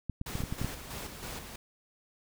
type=clicks; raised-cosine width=5 ms; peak=-21 dBFS; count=8; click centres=0.097 / 0.214 / 0.354 / 0.405 / 0.437 / 0.525 / 0.616 / 0.646 s
type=noise with tremolo; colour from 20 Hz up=pink; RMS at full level=-40 dBFS; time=0.26-1.56 s; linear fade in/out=5 ms; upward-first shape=square; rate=3.1 Hz; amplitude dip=45%
effects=none